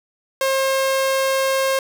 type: tone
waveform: sawtooth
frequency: 535 Hz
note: C5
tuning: 38 cents sharp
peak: -13 dBFS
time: 0.41-1.79 s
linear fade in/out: 2 ms
effects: 7-bit